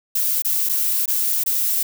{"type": "noise with dropouts", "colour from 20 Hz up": "violet", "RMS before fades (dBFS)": -20, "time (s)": [0.15, 1.83], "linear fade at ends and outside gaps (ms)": 5, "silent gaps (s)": [[0.422, 0.447], [0.69, 0.694], [1.058, 1.078], [1.437, 1.461]], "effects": []}